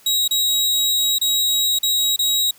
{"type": "tone with dropouts", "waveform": "sawtooth", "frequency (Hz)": 3824, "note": "A#7", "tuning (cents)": 43, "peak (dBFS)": -13, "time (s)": [0.06, 2.51], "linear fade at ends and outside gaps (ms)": 5, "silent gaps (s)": [[0.279, 0.309], [1.185, 1.213], [1.788, 1.83], [2.162, 2.19]], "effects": ["white hiss -50 dBFS RMS until 2.58 s"]}